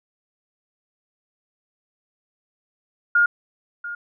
sine tone with echo, 1420 Hz, F6, 28 cents sharp, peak -13 dBFS, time 3.15-3.26 s, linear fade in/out 5 ms, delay 690 ms, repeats 1, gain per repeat -15 dB, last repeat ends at 3.95 s, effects none

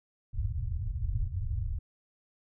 white low-pass noise, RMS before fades -32 dBFS, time 0.33-1.79 s, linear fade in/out 5 ms, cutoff 110 Hz, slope 48 dB/octave, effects none

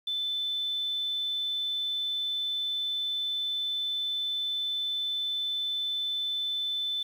sine tone, 3520 Hz, A7, in tune, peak -28 dBFS, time 0.07-7.03 s, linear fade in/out 5 ms, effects 9-bit

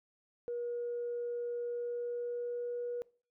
sine tone with pitch glide, 479 to 482.9 Hz, A#4 to B4, +47 to -39 cents, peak -34 dBFS, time 0.48-3.02 s, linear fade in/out 0 ms, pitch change +14 cents, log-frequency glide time 1.61-2.78 s, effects noise-tail reverb RT60 0.4 s tail -23 dB re dry + tanh soft clip ceiling -30 dBFS

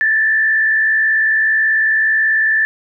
sine tone with frequency modulation, 1760 Hz, A6, in tune, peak -11 dBFS, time 0.01-2.65 s, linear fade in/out 0 ms, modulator 61.7 Hz, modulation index 0.61, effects none

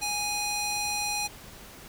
square tone with band-pass filter, 828 Hz, G#5, 5 cents flat, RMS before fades -30 dBFS, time 0.01-1.28 s, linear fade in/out 20 ms, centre 6100 Hz, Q 0.71, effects pink hiss -47 dBFS RMS until 1.88 s

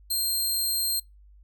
15% pulse tone, 4186 Hz, C8, in tune, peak -18 dBFS, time 0.1-1 s, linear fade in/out 10 ms, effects noise-tail reverb RT60 0.2 s tail -25 dB re dry + added 50 Hz sine -50 dBFS peak until 1.43 s

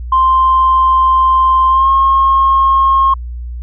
sine tone with pitch glide, 1046.5 to 1077.2 Hz, C6 to C#6, 0 to -50 cents, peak -6 dBFS, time 0.12-3.14 s, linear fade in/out 5 ms, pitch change +50 cents, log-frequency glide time 1.69-1.89 s, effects tanh soft clip ceiling -2 dBFS + added 60 Hz sine -21 dBFS peak until 3.62 s

